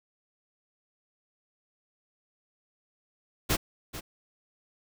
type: noise with echo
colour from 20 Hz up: pink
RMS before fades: -25 dBFS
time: 3.49-3.57 s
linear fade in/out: 20 ms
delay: 440 ms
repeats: 1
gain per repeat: -13 dB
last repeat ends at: 4.01 s
effects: none